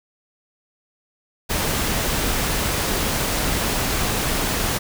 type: noise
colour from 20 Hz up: pink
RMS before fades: -22 dBFS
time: 1.49-4.79 s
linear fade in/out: 20 ms
effects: none